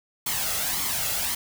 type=noise with flanger; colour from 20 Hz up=white; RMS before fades=-27 dBFS; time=0.26-1.35 s; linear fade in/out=5 ms; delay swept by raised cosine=0.92 to 1.51 ms; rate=1.8 Hz; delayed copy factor=+0.6; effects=none